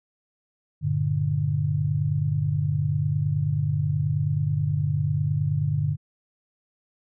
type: chord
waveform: sine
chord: G minor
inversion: none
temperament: equal with one note detuned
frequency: 98 / 117.08 / 146.83 Hz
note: G2 / Bb2 / D3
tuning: 0 / +8 / 0 cents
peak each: -27 / -29 / -23 dBFS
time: 0.81-5.97 s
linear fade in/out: 50 ms
effects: none